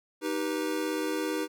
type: chord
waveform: square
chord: Eb augmented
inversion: none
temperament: just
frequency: 311.1 / 388.9 / 486.1 Hz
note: Eb4 / G4 / B4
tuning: 0 / -14 / -28 cents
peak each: -32 / -35 / -35 dBFS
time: 0.21-1.48 s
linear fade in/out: 50 ms
effects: none